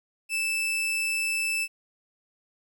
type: tone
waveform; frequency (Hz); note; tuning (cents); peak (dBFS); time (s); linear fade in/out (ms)
40% pulse; 2637; E7; 0; -24; 0.29-1.68; 50
effects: 11-bit